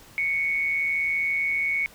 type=tone with amplitude modulation; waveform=sine; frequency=2217 Hz; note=C#7; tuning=in tune; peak=-20 dBFS; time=0.18-1.86 s; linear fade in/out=0 ms; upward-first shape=sine; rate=161 Hz; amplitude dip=45%; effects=pink hiss -50 dBFS RMS until 1.94 s

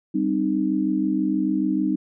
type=chord; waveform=sine; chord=C minor; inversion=second; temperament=equal with one note detuned; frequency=196 / 261.6 / 308.1 Hz; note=G3 / C4 / Eb4; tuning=0 / 0 / -17 cents; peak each=-25 / -25 / -22 dBFS; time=0.14-1.96 s; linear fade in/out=10 ms; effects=none

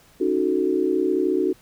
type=chord; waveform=sine; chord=D# half-diminished seventh; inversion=third; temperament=equal; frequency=277.2 / 311.1 / 370 / 440 Hz; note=C#4 / D#4 / F#4 / A4; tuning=0 / 0 / 0 / 0 cents; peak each=-27 / -24 / -21 / -27 dBFS; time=0.2-1.53 s; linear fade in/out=10 ms; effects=pink hiss -54 dBFS RMS until 1.61 s

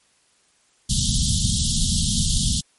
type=band-stop noise; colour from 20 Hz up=pink; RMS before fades=-20 dBFS; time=0.89-2.61 s; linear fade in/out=10 ms; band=240 to 3100 Hz; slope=96 dB/octave; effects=white hiss -61 dBFS RMS until 2.78 s + MP3 48 kbps

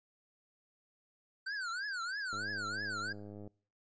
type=tone with vibrato; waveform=square; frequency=1511 Hz; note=F#6; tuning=36 cents sharp; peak=-37 dBFS; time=1.46-3.13 s; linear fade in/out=10 ms; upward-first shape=triangle; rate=3.1 Hz; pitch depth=230 cents each way
type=click train; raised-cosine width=2 ms; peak=-36 dBFS; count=119; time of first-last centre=2.33-3.476 s; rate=103 Hz
effects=noise-tail reverb RT60 0.5 s tail -26 dB re dry + resampled to 16000 Hz

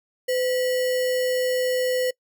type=tone with sample-and-hold; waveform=sine; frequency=507 Hz; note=B4; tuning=45 cents sharp; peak=-20 dBFS; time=0.28-2.11 s; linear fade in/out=10 ms; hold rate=2450 Hz; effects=noise-tail reverb RT60 0.1 s tail -24 dB re dry

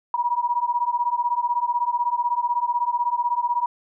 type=beating tone pair; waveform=sine; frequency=954 / 970 Hz; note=A#5 / B5; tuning=+40 / -31 cents; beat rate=16 Hz; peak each=-23 dBFS; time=0.14-3.66 s; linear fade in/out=2 ms; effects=none

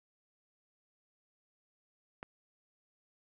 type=click; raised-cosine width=0.5 ms; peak=-27 dBFS; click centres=2.229 s; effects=none

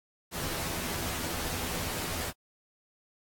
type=noise with comb filter; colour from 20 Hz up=pink; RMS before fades=-34 dBFS; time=0.31-2.33 s; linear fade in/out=50 ms; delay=12 ms; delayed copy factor=+0.8; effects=AAC 64 kbps

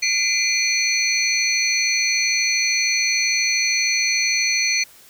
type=tone cluster; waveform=sine; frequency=2046 / 2281 / 2394 / 4322 / 6060 Hz; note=C7 / C#7 / D7 / C#8 / F#8; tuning=-39 / +49 / +33 / -45 / +40 cents; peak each=-26 / -29 / -22 / -22 / -23 dBFS; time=0.02-4.84 s; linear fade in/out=10 ms; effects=white hiss -48 dBFS RMS until 5.09 s

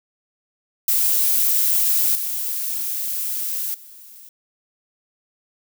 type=noise with level steps; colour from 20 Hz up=violet; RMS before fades=-18 / -25 / -43 dBFS; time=0.88-4.29 s; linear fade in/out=2 ms; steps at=2.15 / 3.74 s; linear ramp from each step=5 ms; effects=none

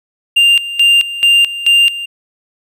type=tone with tremolo; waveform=triangle; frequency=2794 Hz; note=F7; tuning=in tune; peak=-4 dBFS; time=0.36-2.06 s; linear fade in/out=10 ms; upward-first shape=square; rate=2.3 Hz; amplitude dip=80%; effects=none

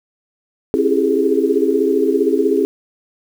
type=tone cluster; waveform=sine; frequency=269.9 / 329.8 / 394.6 / 411.5 / 427.1 Hz; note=C#4 / E4 / G4 / G#4 / G#4; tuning=-46 / +1 / +11 / -16 / +48 cents; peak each=-19 dBFS; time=0.74-2.65 s; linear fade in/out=0 ms; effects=7-bit

